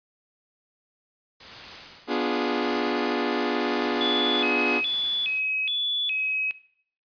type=noise with tremolo; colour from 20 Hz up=white; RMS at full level=-39 dBFS; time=1.4-5.4 s; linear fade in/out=5 ms; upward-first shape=sine; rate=0.9 Hz; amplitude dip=90%
type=chord; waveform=sawtooth; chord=B diminished seventh; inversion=none; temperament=equal with one note detuned; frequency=246.9 / 293.7 / 352.5 / 415.3 Hz; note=B3 / D4 / F4 / Ab4; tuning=0 / 0 / +16 / 0 cents; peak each=-25 dBFS; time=2.07-4.82 s; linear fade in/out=50 ms
type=tone with vibrato; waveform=sine; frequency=2960 Hz; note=F#7; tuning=in tune; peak=-24 dBFS; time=4.01-6.51 s; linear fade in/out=0 ms; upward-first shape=square; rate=1.2 Hz; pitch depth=260 cents each way
effects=noise-tail reverb RT60 0.6 s tail -17 dB re dry + resampled to 11025 Hz